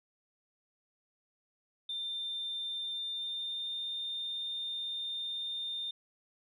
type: tone with pitch glide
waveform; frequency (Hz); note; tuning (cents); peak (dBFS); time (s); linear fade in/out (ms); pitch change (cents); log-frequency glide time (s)
sine; 3590 to 3619; A7 to A7; +34 to +48; -34; 1.89-5.91; 5; +14; 2.69-3.8
effects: tanh soft clip ceiling -30 dBFS